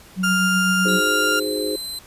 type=tone with tremolo; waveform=sine; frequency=185.8 Hz; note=F#3; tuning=7 cents sharp; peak=-18 dBFS; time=0.16-1.01 s; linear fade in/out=50 ms; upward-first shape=triangle; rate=7.9 Hz; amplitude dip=35%
type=tone; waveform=35% pulse; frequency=1400 Hz; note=F6; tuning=4 cents sharp; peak=-16 dBFS; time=0.23-1.4 s; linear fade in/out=10 ms
type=chord; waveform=sine; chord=Ab dominant seventh; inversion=second; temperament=equal; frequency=311.1 / 370 / 415.3 / 523.3 Hz; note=Eb4 / Gb4 / Ab4 / C5; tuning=0 / 0 / 0 / 0 cents; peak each=-27 / -31 / -25 / -28 dBFS; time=0.85-1.76 s; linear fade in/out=5 ms
type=tone with pitch glide; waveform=sawtooth; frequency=3914 to 4061 Hz; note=B7 to B7; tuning=-16 to +48 cents; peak=-25 dBFS; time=0.88-1.99 s; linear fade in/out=5 ms; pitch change=+64 cents; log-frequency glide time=1.06-1.46 s
effects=pink hiss -46 dBFS RMS until 2.06 s + resampled to 32000 Hz